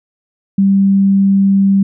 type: tone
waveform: sine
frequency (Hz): 196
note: G3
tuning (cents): 0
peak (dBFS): -7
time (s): 0.58-1.83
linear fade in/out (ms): 5
effects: none